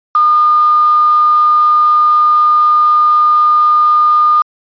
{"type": "tone with quantisation", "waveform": "sine", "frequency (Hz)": 1216, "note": "D#6", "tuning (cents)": -40, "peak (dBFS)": -6, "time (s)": [0.15, 4.42], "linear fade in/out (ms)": 2, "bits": 4, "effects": ["resampled to 11025 Hz"]}